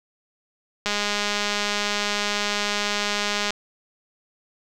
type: click train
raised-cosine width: 0.2 ms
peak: -7 dBFS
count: 546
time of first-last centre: 0.86-3.506 s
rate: 206 Hz
effects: none